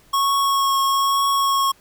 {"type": "tone with vibrato", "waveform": "square", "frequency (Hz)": 1099, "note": "C#6", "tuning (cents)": -15, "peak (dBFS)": -17, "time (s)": [0.13, 1.72], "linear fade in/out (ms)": 10, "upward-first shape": "triangle", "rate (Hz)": 1.1, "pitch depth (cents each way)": 15, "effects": ["pink hiss -54 dBFS RMS until 1.8 s"]}